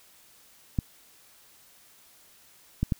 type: clicks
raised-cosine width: 5 ms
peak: -12 dBFS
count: 3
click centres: 0.788 / 2.83 / 2.922 s
effects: white hiss -57 dBFS RMS until 2.99 s